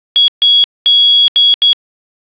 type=tone bursts at uneven times; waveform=sine; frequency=3337 Hz; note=G#7; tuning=8 cents sharp; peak=-4 dBFS; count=5; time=0.16-0.28 / 0.42-0.64 / 0.86-1.28 / 1.36-1.54 / 1.62-1.73 s; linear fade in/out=0 ms; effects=resampled to 8000 Hz + 7-bit